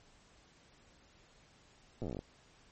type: slowing click train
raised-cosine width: 2 ms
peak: -27 dBFS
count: 13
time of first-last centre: 2.02-2.191 s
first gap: 8 ms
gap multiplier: 1.1
effects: pink hiss -64 dBFS RMS until 2.71 s + MP3 32 kbps